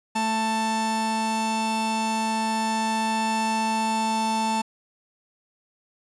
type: tone pair together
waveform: 45% pulse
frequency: 221.2 / 885 Hz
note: A3 / A5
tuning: +9 / +10 cents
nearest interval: 2 octaves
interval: 2401 cents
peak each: -27 / -24 dBFS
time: 0.15-4.62 s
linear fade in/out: 10 ms
effects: resampled to 24000 Hz